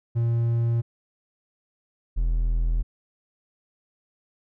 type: tone pair in turn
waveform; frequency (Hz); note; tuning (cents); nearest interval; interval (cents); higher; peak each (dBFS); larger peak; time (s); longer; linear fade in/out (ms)
triangle; 116.8 / 41.3; A#2 / E1; +4 / +4; octave + tritone; 1800; first; -18; neither; 0.15-0.82 / 2.16-2.83; neither; 20
effects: none